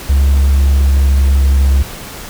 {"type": "tone with pitch glide", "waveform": "triangle", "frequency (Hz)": [69, 68.01], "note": ["C#2", "C#2"], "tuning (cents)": [-7, -32], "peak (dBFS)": -4, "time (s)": [0.09, 1.83], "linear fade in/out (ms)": 10, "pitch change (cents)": -25, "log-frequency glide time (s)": [0.23, 1.47], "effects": ["tanh soft clip ceiling -1 dBFS", "pink hiss -29 dBFS RMS until 2.29 s"]}